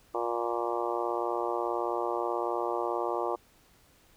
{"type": "harmonic tone with a mistuned harmonic", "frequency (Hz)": 118.4, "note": "A#2", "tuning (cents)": 27, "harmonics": [3, 4, 5, 6, 7, 8, 9, 10], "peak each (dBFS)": [-34, -35, -36, -37, -37, -38, -39, -39], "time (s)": [0.14, 3.36], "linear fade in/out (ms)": 10, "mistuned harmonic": 10, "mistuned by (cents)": -33, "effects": ["pink hiss -62 dBFS RMS until 4.16 s"]}